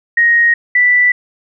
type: tone pair in turn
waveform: sine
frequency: 1874 / 1973.8 Hz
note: A#6 / B6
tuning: +9 / -2 cents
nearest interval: minor second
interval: 89 cents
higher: second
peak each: -7 dBFS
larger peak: neither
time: 0.17-0.54 / 0.75-1.12 s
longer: neither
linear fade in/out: 5 ms
effects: none